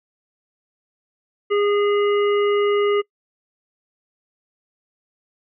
harmonic tone, 410 Hz, G#4, 22 cents flat, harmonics 1 / 3 / 5 / 7, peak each -16 / -26 / -30 / -33 dBFS, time 1.5-3.02 s, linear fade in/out 20 ms, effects noise-tail reverb RT60 0.1 s tail -24 dB re dry

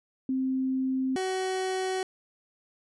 sine / 30% pulse tone pair in turn, 262 / 375.6 Hz, C4 / F#4, +2 / +26 cents, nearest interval tritone, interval 624 cents, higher second, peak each -25 dBFS, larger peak neither, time 0.29-1.16 / 1.16-2.03 s, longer neither, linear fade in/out 2 ms, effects resampled to 24000 Hz

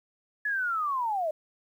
sine linear sweep, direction down, 1721 to 596 Hz, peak -26 dBFS, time 0.45-1.31 s, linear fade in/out 5 ms, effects 10-bit

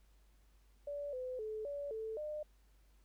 sine tone with pitch steps, 576 / 508 / 432.9 / 572 / 441.5 / 604 Hz, D5 / B4 / A4 / D5 / A4 / D5, -34 / +49 / -28 / -46 / +6 / +48 cents, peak -39 dBFS, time 0.87-2.43 s, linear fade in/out 5 ms, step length 260 ms, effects added 50 Hz sine -64 dBFS peak until 3.04 s + pink hiss -75 dBFS RMS until 3.04 s

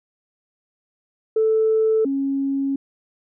sine tone pair in turn, 440 / 274.3 Hz, A4 / C#4, 0 / -18 cents, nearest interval minor sixth, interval 818 cents, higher first, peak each -14 / -19 dBFS, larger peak first, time 1.36-2.05 / 2.05-2.76 s, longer second, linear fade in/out 5 ms, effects tanh soft clip ceiling -10 dBFS

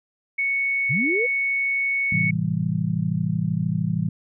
sine tone, 2217 Hz, C#7, in tune, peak -20 dBFS, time 0.38-2.31 s, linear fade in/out 10 ms
sine linear sweep, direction up, 107.9 to 510 Hz, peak -22 dBFS, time 0.89-1.27 s, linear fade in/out 20 ms
sine chord, A minor seventh, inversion none, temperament just, 110 / 132 / 165 / 198 Hz, A2 / C3 / E3 / G3, 0 / +16 / +2 / +18 cents, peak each -28 / -29 / -23 / -28 dBFS, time 2.12-4.09 s, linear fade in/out 5 ms
effects none

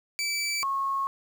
20% pulse / sine tone pair in turn, 2314 / 1092.1 Hz, D7 / C#6, -26 / -26 cents, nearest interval octave + minor second, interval 1300 cents, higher first, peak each -22 / -25 dBFS, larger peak first, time 0.19-0.63 / 0.63-1.07 s, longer neither, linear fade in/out 0 ms, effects 9-bit

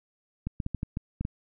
clicks, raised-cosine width 5 ms, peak -18 dBFS, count 8, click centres 0.47 / 0.602 / 0.664 / 0.747 / 0.831 / 0.971 / 1.21 / 1.251 s, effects none

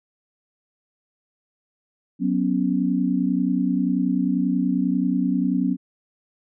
sine chord, F# suspended fourth, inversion none, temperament equal, 185 / 246.9 / 277.2 Hz, F#3 / B3 / C#4, 0 / 0 / 0 cents, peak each -23 dBFS, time 2.19-5.77 s, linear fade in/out 50 ms, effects none

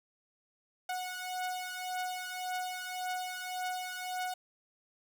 sawtooth beating tone pair, 733 / 734.8 Hz, F#5 / F#5, -16 / -12 cents, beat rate 1.8 Hz, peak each -34 / -36 dBFS, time 0.89-4.34 s, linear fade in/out 5 ms, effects none

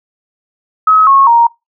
sine tone with pitch steps, 1278 / 1093.5 / 935.6 Hz, D#6 / C#6 / A#5, +46 / -24 / +6 cents, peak -4 dBFS, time 0.87-1.47 s, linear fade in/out 5 ms, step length 200 ms, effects noise-tail reverb RT60 0.2 s tail -24 dB re dry

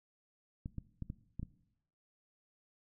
clicks, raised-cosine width 5 ms, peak -28 dBFS, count 6, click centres 0.659 / 0.783 / 1.023 / 1.101 / 1.396 / 1.43 s, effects noise-tail reverb RT60 0.8 s tail -18 dB re dry

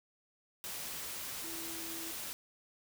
sine tone in noise, 329.6 Hz, E4, in tune, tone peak -47 dBFS, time 1.44-2.11 s, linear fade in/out 0 ms, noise white, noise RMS -42 dBFS, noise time 0.64-2.33 s, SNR -8 dB, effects none

